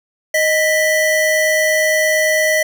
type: tone pair together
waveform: square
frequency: 622.3 / 1975.7 Hz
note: D#5 / B6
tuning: 0 / 0 cents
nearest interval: octave + minor sixth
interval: 2000 cents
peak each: -16 dBFS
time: 0.34-2.63 s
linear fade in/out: 5 ms
effects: none